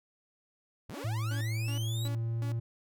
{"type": "linear sweep", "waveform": "sawtooth", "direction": "up", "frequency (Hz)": [58.27, 4000], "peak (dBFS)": -37, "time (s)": [0.89, 2.08], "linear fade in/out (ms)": 5}
{"type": "tone bursts", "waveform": "sawtooth", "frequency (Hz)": 283.9, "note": "C#4", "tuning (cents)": 41, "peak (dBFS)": -38, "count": 5, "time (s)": [0.94, 2.52], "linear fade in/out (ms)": 0, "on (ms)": 100, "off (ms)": 270}
{"type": "tone with pitch glide", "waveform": "triangle", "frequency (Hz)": [110.8, 115.64], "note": ["A2", "A#2"], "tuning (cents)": [13, -13], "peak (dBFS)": -28, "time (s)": [1.04, 2.6], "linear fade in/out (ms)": 10, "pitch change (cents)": 74, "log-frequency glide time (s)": [1.29, 2.46]}
{"effects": []}